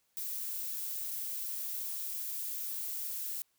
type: noise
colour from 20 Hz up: violet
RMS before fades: -38 dBFS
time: 0.17-3.42 s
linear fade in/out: 0 ms
effects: white hiss -75 dBFS RMS until 3.58 s